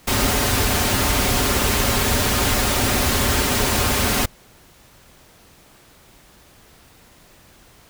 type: noise with comb filter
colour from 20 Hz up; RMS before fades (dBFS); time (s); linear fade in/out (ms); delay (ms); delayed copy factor
pink; -19; 0.07-4.26; 10; 6.1; -0.55
effects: pink hiss -50 dBFS RMS until 7.89 s